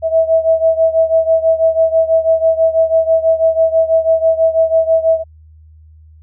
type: beating tone pair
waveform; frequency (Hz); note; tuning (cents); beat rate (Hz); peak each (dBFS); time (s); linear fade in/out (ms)
sine; 648 / 654.1; E5 / E5; -30 / -14; 6.1; -11 / -14; 0.02-5.24; 50
effects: added 78 Hz sine -39 dBFS peak until 6.22 s